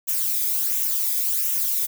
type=noise with flanger; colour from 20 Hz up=violet; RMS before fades=-23 dBFS; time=0.07-1.87 s; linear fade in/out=20 ms; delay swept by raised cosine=0.21 to 0.72 ms; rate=1.4 Hz; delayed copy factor=-0.5; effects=none